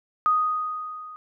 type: tone with level ramp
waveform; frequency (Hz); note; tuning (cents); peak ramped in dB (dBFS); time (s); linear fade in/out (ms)
sine; 1244.5; D#6; 0; -16 to -38; 0.26-1.16; 0
effects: none